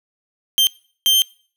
40% pulse tone bursts at uneven times, 3151 Hz, G7, 8 cents sharp, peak -11 dBFS, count 2, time 0.58-0.67 / 1.06-1.22 s, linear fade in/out 0 ms, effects noise-tail reverb RT60 0.5 s tail -23 dB re dry

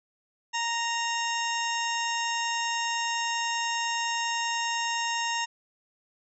harmonic tone with a mistuned harmonic, 930 Hz, A#5, 4 cents flat, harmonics 1 / 2 / 3 / 4 / 6 / 7 / 8, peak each -30 / -33 / -34 / -38 / -38 / -38 / -41 dBFS, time 0.53-5.46 s, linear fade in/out 20 ms, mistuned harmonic 6, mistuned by -55 cents, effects none

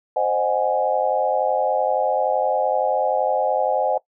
sine chord, Ab dominant seventh, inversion first, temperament equal with one note detuned, 523.3 / 616.2 / 740 / 830.6 Hz, C5 / Eb5 / Gb5 / Ab5, 0 / -17 / 0 / 0 cents, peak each -23 dBFS, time 0.16-3.98 s, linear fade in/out 5 ms, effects noise-tail reverb RT60 0.1 s tail -20 dB re dry

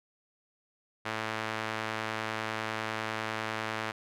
sawtooth tone with band-pass filter, 110 Hz, A2, in tune, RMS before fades -35 dBFS, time 1.05-3.92 s, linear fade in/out 10 ms, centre 1700 Hz, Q 0.87, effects none

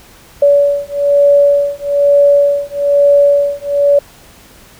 sine beating tone pair, 570 / 571.1 Hz, C#5 / D5, +48 / -49 cents, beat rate 1.1 Hz, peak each -10 dBFS, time 0.42-3.99 s, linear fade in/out 5 ms, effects pink hiss -41 dBFS RMS until 4.79 s

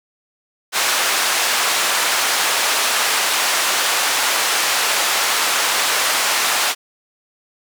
pink band-pass noise, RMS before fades -18 dBFS, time 0.72-6.75 s, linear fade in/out 50 ms, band 880 to 11000 Hz, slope 12 dB/octave, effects none

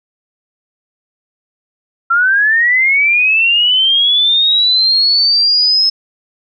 sine linear sweep, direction up, 1349 to 5210 Hz, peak -8 dBFS, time 2.1-5.9 s, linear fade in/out 10 ms, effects none

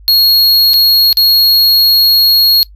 square tone with dropouts, 4304 Hz, C8, 48 cents sharp, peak -6 dBFS, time 0.08-2.63 s, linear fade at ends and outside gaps 0 ms, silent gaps 0.734-0.74 / 1.128-1.171 s, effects noise-tail reverb RT60 0.1 s tail -20 dB re dry + added 50 Hz sine -34 dBFS peak until 2.75 s

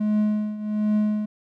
triangle tone with tremolo, 211.7 Hz, G#3, 33 cents sharp, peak -15 dBFS, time 0-1.26 s, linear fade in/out 10 ms, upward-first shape triangle, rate 1.3 Hz, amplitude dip 80%, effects none

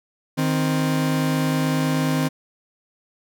40% pulse tone pair together, 155.56 / 261.6 Hz, D#3 / C4, 0 / 0 cents, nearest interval major sixth, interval 900 cents, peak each -21 / -21 dBFS, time 0.37-2.29 s, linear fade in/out 20 ms, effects none

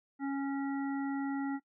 harmonic tone, 276.3 Hz, C#4, 6 cents flat, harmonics 1 / 3 / 5 / 7, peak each -32 / -42 / -46 / -49 dBFS, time 0.19-1.6 s, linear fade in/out 50 ms, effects noise-tail reverb RT60 0.1 s tail -19 dB re dry

